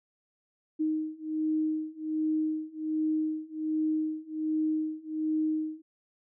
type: beating tone pair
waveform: sine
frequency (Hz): 311.1 / 312.4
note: D#4 / D#4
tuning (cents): 0 / +7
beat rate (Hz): 1.3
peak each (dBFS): -31 / -30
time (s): 0.79-5.82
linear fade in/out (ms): 20
effects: none